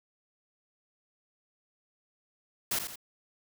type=noise with echo; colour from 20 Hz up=white; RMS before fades=-30 dBFS; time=2.71-2.79 s; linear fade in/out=5 ms; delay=84 ms; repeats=2; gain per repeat=-7 dB; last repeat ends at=2.958 s; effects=none